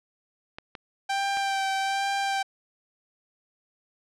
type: clicks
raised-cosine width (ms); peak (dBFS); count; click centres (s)
0.3; -22; 3; 0.585 / 0.752 / 1.371
type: tone with vibrato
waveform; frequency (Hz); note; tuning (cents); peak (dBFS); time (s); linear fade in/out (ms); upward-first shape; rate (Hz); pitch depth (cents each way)
sawtooth; 784; G5; 0; -21; 1.09-2.43; 10; sine; 1.2; 19
effects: low-pass 7000 Hz 12 dB/octave

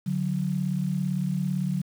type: tone pair together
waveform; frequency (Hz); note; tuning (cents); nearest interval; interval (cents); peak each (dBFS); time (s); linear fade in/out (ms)
sine; 146.1 / 183.89; D3 / F#3; -9 / -10; major third; 399; -28 / -26; 0.06-1.82; 10
effects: 8-bit

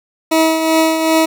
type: tone with tremolo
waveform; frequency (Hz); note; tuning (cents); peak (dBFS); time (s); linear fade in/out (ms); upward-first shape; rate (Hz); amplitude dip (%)
20% pulse; 321; E4; -46; -4; 0.31-1.26; 10; triangle; 2.6; 55
effects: none

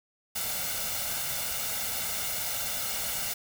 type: noise with comb filter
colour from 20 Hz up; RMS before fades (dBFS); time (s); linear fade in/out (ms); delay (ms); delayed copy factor
white; -32; 0.35-3.34; 10; 1.4; +0.65
effects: none

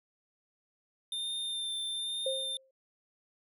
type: tone with vibrato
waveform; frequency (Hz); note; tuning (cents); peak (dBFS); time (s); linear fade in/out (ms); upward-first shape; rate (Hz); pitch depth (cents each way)
square; 3600; A7; +39; -34; 1.12-2.57; 2; sine; 1.1; 17
type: tone with exponential decay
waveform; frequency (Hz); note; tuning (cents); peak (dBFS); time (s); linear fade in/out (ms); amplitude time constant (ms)
sine; 530; C5; +22; -28; 2.26-2.71; 5; 96
effects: none

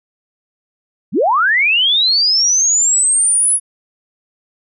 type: linear sweep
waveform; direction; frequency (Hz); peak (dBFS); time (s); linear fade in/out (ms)
sine; up; 130.81 to 10440; -10; 1.12-3.6; 50
effects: none

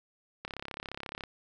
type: click train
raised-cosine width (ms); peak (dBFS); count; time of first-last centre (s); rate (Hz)
0.3; -22; 28; 0.45-1.237; 34.3
effects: none

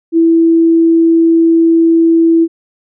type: tone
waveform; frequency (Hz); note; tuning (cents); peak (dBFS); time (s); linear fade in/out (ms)
sine; 330.2; E4; +3; -5; 0.12-2.48; 50
effects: none

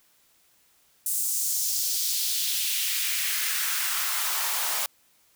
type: noise with high-pass filter sweep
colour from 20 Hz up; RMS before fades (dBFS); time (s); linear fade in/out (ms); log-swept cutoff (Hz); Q
white; -27; 1.06-4.86; 2; 8600 to 700; 1.7
effects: white hiss -63 dBFS RMS until 5.35 s

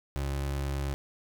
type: tone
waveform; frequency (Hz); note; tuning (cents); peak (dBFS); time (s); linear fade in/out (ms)
30% pulse; 69.3; C#2; 0; -27; 0.16-0.94; 0
effects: none

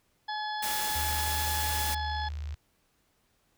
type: harmonic tone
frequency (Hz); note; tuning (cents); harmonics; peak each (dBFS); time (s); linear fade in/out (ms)
851; G#5; +42; 1 / 2 / 4 / 5 / 6; -33 / -38 / -41 / -46 / -45; 0.28-2.29; 10
type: noise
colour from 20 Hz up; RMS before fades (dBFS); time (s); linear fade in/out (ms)
white; -33; 0.62-1.95; 10
type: tone with pitch glide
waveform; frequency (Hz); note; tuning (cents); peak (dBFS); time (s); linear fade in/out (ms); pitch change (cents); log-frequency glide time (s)
sine; 76.2 to 74.8; D#2 to D2; -36 to +32; -33; 0.95-2.55; 10; -32; 1.77-1.91
type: click train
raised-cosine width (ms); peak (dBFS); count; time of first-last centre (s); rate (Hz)
0.2; -33; 51; 1.69-2.542; 58.7
effects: pink hiss -71 dBFS RMS until 3.57 s

